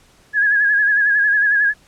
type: tone with vibrato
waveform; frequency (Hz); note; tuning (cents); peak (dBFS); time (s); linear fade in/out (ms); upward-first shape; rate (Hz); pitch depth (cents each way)
sine; 1667; G#6; +6; -12; 0.33-1.74; 50; sine; 11; 55
effects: pink hiss -52 dBFS RMS until 1.87 s + low-pass 10000 Hz 12 dB/octave